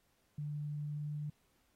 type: tone with pitch glide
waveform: sine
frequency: 147.9 to 148.76 Hz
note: D3 to D3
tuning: +13 to +23 cents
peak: -37 dBFS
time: 0.38-1.3 s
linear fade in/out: 5 ms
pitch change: +10 cents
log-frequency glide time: 0.86-1.15 s
effects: pink hiss -75 dBFS RMS until 1.75 s + AAC 48 kbps